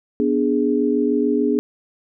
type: chord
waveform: sine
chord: G# diminished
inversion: first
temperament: equal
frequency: 246.9 / 293.7 / 415.3 Hz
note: B3 / D4 / G#4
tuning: 0 / 0 / 0 cents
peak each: -20 dBFS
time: 0.2-1.59 s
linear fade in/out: 0 ms
effects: none